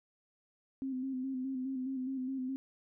sine tone with vibrato, 261.6 Hz, C4, in tune, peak -34 dBFS, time 0.82-2.56 s, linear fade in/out 0 ms, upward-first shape square, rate 4.8 Hz, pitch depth 38 cents each way, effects none

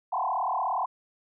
sine tone with frequency modulation, 880 Hz, A5, in tune, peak -25 dBFS, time 0.12-0.86 s, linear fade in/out 10 ms, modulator 36.9 Hz, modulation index 4.7, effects none

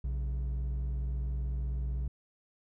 triangle tone pair together, 60.8 / 136.49 Hz, B1 / C#3, -26 / -26 cents, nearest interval octave + major second, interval 1400 cents, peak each -28 / -38 dBFS, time 0.04-2.08 s, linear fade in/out 5 ms, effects tanh soft clip ceiling -25 dBFS

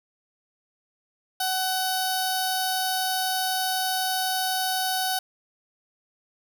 10% pulse tone with notch filter, 752 Hz, F#5, 28 cents sharp, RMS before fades -26 dBFS, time 1.4-5.19 s, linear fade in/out 5 ms, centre 2200 Hz, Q 0.72, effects 8-bit

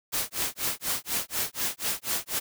white noise with tremolo, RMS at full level -27 dBFS, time 0.12-2.4 s, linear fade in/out 20 ms, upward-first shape sine, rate 4.1 Hz, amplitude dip 100%, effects none

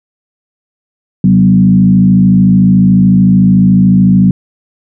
sine tone with frequency modulation, 187.1 Hz, F#3, 20 cents sharp, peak -3 dBFS, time 1.24-4.31 s, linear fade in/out 2 ms, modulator 53.7 Hz, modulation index 0.88, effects none

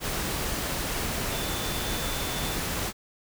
sine tone in noise, 3520 Hz, A7, in tune, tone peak -39 dBFS, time 1.29-2.58 s, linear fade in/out 50 ms, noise pink, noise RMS -30 dBFS, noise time 0-2.93 s, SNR -12 dB, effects none

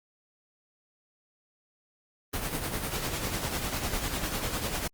pink noise with tremolo, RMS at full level -30 dBFS, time 2.33-4.88 s, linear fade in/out 10 ms, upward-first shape sine, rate 10 Hz, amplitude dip 50%, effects Opus 32 kbps

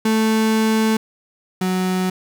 35% pulse tone pair in turn, 220 / 185 Hz, A3 / F#3, 0 / 0 cents, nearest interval minor third, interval 300 cents, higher first, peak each -13 / -16 dBFS, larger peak first, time 0.05-0.97 / 1.61-2.1 s, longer first, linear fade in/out 5 ms, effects none

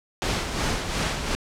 pink noise with tremolo, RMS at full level -24 dBFS, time 0.22-1.35 s, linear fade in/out 0 ms, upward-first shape sine, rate 2.8 Hz, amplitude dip 50%, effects low-pass 7000 Hz 12 dB/octave

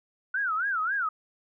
sine tone with vibrato, 1441 Hz, F#6, 46 cents flat, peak -25 dBFS, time 0.34-1.09 s, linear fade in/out 5 ms, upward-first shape sine, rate 3.7 Hz, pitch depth 240 cents each way, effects none

